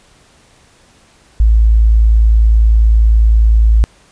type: tone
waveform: sine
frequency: 55 Hz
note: A1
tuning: in tune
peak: -5 dBFS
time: 1.4-3.84 s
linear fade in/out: 0 ms
effects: pink hiss -48 dBFS RMS until 4.11 s + resampled to 22050 Hz